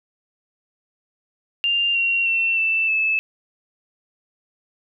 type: tone with pitch steps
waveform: sine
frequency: 2794 / 2748 / 2702 / 2657 / 2613 Hz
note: F7 / F7 / E7 / E7 / E7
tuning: 0 / -29 / +42 / +13 / -16 cents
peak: -17 dBFS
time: 1.64-3.19 s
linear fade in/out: 0 ms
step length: 310 ms
effects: none